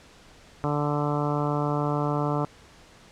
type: harmonic tone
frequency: 146.83 Hz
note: D3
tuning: in tune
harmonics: 1 / 2 / 3 / 4 / 5 / 6 / 7 / 8 / 9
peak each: -27 / -30 / -32 / -33 / -34 / -35 / -35 / -36 / -37 dBFS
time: 0.64-2.45 s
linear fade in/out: 0 ms
effects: pink hiss -52 dBFS RMS until 3.11 s + low-pass 7000 Hz 12 dB/octave